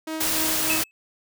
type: tone with tremolo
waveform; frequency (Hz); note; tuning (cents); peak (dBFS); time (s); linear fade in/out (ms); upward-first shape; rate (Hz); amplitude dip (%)
sawtooth; 316.9; D#4; +32; -23; 0.07-0.82; 5; triangle; 3.4; 65
type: noise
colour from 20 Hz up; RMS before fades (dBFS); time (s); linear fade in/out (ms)
white; -24; 0.2-0.84; 10
type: tone with exponential decay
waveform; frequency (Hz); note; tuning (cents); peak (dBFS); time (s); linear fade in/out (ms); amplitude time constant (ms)
triangle; 2600; E7; -24; -18; 0.7-0.91; 0; 44
effects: none